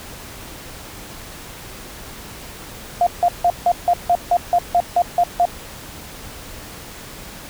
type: tone bursts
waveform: sine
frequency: 702 Hz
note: F5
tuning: 9 cents sharp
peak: -11 dBFS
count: 12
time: 3.01-5.454 s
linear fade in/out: 2 ms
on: 57 ms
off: 160 ms
effects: pink hiss -36 dBFS RMS until 7.49 s